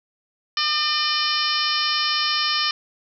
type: harmonic tone with a mistuned harmonic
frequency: 603 Hz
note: D5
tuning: 46 cents sharp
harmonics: 2 / 3 / 4 / 5 / 6 / 7 / 8 / 9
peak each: -26 / -29 / -30 / -26 / -31 / -28 / -27 / -27 dBFS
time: 0.57-2.71 s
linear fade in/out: 2 ms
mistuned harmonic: 8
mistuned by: +26 cents
effects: none